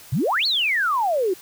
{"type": "exponential two-way sweep", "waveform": "sine", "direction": "up then down", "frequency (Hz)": [108.7, 4525, 348.2], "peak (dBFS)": -18, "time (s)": [0.12, 1.34], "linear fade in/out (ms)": 10, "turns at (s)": 0.46, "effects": ["white hiss -45 dBFS RMS until 1.41 s"]}